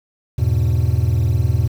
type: chord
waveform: triangle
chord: E major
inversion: none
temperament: equal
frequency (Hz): 82.41 / 103.83 / 123.47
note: E2 / G#2 / B2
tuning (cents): 0 / 0 / 0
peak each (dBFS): -16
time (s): 0.38-1.68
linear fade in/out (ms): 10
effects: tanh soft clip ceiling -3 dBFS + 7-bit